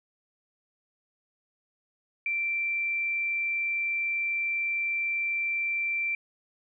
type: tone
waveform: sine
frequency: 2349 Hz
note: D7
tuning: in tune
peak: -26 dBFS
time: 2.26-6.15 s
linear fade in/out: 2 ms
effects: none